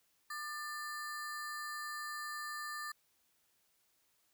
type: ring-modulated tone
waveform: square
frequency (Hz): 1484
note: F#6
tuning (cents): +5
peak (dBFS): -38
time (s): 0.3-2.92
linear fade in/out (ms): 5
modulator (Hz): 286
effects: white hiss -75 dBFS RMS until 4.33 s